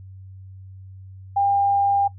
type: tone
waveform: sine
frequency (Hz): 800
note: G5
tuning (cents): +35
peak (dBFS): -16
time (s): 1.36-2.08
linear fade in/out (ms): 10
effects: noise-tail reverb RT60 0.1 s tail -17 dB re dry + added 95 Hz sine -38 dBFS peak until 2.18 s